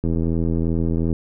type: click train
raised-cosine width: 3 ms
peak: -10 dBFS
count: 91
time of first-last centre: 0.04-1.128 s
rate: 82.7 Hz
effects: none